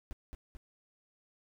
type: noise with echo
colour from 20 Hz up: brown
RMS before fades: -40 dBFS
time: 0.11-0.13 s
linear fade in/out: 0 ms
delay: 220 ms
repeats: 2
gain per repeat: -3 dB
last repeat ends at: 0.57 s
effects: none